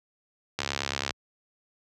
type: click train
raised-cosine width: 0.2 ms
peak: -10 dBFS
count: 37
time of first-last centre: 0.59-1.107 s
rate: 69.6 Hz
effects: high-pass 60 Hz 12 dB/octave